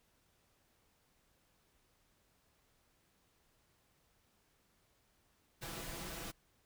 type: noise with comb filter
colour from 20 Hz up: pink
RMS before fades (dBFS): -45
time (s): 5.61-6.32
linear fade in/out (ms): 20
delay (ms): 6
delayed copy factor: +0.7
effects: pink hiss -74 dBFS RMS until 6.65 s